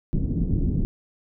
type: low-pass noise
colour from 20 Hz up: pink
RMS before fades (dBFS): -23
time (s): 0.13-0.85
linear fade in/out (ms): 0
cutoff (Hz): 280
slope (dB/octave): 24
effects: none